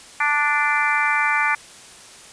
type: harmonic tone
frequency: 293.7 Hz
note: D4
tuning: in tune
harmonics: 3 / 4 / 5 / 6 / 7 / 8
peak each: -24 / -24 / -24 / -24 / -24 / -24 dBFS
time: 0.2-1.55 s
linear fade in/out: 5 ms
effects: white hiss -43 dBFS RMS until 2.32 s + resampled to 22050 Hz